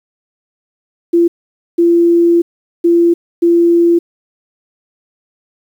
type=tone bursts at uneven times; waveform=sine; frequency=341.3 Hz; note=F4; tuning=40 cents flat; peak=-6 dBFS; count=4; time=1.13-1.28 / 1.78-2.42 / 2.84-3.14 / 3.42-3.99 s; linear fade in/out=10 ms; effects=7-bit